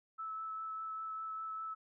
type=tone with vibrato; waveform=sine; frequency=1307 Hz; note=E6; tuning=15 cents flat; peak=-39 dBFS; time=0.18-1.75 s; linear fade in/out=20 ms; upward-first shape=triangle; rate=5 Hz; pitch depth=12 cents each way; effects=none